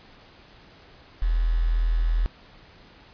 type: tone with quantisation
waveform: sine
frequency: 41.2 Hz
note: E1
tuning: in tune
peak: -19 dBFS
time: 1.22-2.26 s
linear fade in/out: 0 ms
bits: 7
effects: pink hiss -51 dBFS RMS until 3.13 s + resampled to 11025 Hz